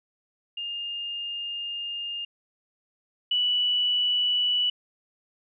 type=tone pair in turn; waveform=sine; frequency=2820 / 2956 Hz; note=F7 / F#7; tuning=+16 / -2 cents; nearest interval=minor second; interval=82 cents; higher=second; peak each=-30 / -21 dBFS; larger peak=second; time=0.57-2.25 / 3.31-4.7 s; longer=first; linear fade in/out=5 ms; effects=none